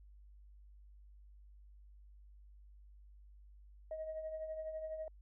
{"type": "tone with tremolo", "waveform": "sine", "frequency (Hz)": 631, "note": "D#5", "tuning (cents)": 24, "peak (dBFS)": -37, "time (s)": [3.91, 5.08], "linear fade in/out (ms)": 2, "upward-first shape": "triangle", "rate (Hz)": 12, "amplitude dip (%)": 60, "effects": ["tanh soft clip ceiling -35 dBFS", "added 50 Hz sine -56 dBFS peak until 5.21 s"]}